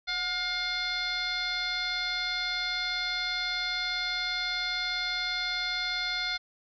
sine tone with frequency modulation, 2824 Hz, F7, 19 cents sharp, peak -28 dBFS, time 0.07-6.38 s, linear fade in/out 20 ms, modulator 697 Hz, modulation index 2.5, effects none

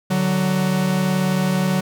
45% pulse tone pair together, 147.8 / 186.3 Hz, D3 / F#3, +11 / +12 cents, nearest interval major third, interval 401 cents, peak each -23 / -18 dBFS, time 0.1-1.81 s, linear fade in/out 10 ms, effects none

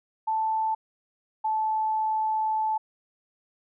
sine tone pair in turn, 880 / 871.4 Hz, A5 / A5, 0 / -17 cents, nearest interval unison, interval 17 cents, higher first, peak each -23 dBFS, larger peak neither, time 0.27-0.75 / 1.44-2.78 s, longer second, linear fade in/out 10 ms, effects none

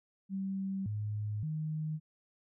sine tone with pitch steps, 193.2 / 105.3 / 155.3 Hz, G3 / G#2 / D#3, -25 / +24 / -3 cents, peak -33 dBFS, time 0.29-2 s, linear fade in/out 50 ms, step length 570 ms, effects none

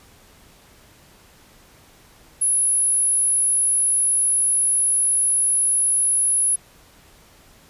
sine tone, 10548 Hz, E9, in tune, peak -16 dBFS, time 2.41-6.56 s, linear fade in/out 10 ms, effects pink hiss -51 dBFS RMS until 7.69 s + resampled to 32000 Hz

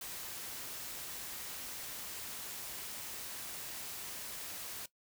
white noise, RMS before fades -44 dBFS, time 0.01-4.86 s, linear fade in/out 5 ms, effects noise-tail reverb RT60 0.1 s tail -18 dB re dry

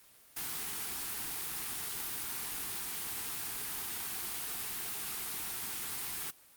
white band-stop noise, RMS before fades -38 dBFS, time 0.36-6.31 s, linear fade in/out 10 ms, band 470 to 690 Hz, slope 96 dB/octave, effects white hiss -60 dBFS RMS until 6.56 s + Opus 32 kbps

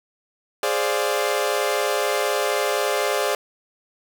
sawtooth chord, D half-diminished seventh, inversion second, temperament equal, 415.3 / 523.3 / 587.3 / 698.5 Hz, Ab4 / C5 / D5 / F5, 0 / 0 / 0 / 0 cents, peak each -21 / -22 / -21 / -25 dBFS, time 0.63-3.35 s, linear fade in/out 2 ms, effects none

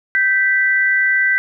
sine tone pair together, 1557.6 / 1975.5 Hz, G6 / B6, -12 / 0 cents, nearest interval major third, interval 412 cents, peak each -15 dBFS, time 0.15-1.38 s, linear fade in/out 0 ms, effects none

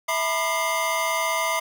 square tone cluster, 654 / 913 / 988 / 1205 / 2097 Hz, E5 / A#5 / B5 / D6 / C7, -14 / -36 / 0 / +44 / +3 cents, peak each -29 / -36 / -28 / -30 / -28 dBFS, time 0.08-1.6 s, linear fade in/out 10 ms, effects none

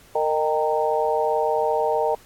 harmonic tone with a mistuned harmonic, 153.6 Hz, D#3, 22 cents flat, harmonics 3 / 4 / 5 / 6, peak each -23 / -24 / -25 / -26 dBFS, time 0.15-2.15 s, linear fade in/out 5 ms, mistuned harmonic 5, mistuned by +41 cents, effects pink hiss -51 dBFS RMS until 2.25 s + AAC 64 kbps

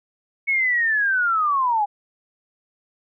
sine linear sweep, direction down, 2217 to 799 Hz, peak -17 dBFS, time 0.47-1.86 s, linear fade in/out 20 ms, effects none

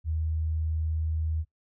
sine tone, 79.3 Hz, D#2, 33 cents sharp, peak -26 dBFS, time 0.04-1.45 s, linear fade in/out 50 ms, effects noise-tail reverb RT60 0.1 s tail -19 dB re dry

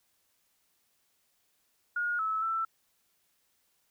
sine tone with pitch steps, 1433 / 1301 / 1331 Hz, F6 / E6 / E6, +44 / -23 / +16 cents, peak -28 dBFS, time 1.96-2.65 s, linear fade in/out 5 ms, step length 230 ms, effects white hiss -73 dBFS RMS until 3.9 s

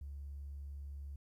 triangle tone, 70.5 Hz, C#2, 30 cents sharp, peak -39 dBFS, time 0.01-1.16 s, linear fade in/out 5 ms, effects tanh soft clip ceiling -41 dBFS + 13-bit

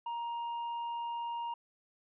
sine tone with tanh clipping, 939 Hz, A#5, 12 cents sharp, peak -36 dBFS, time 0.06-1.54 s, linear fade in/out 5 ms, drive 5 dB, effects resampled to 8000 Hz

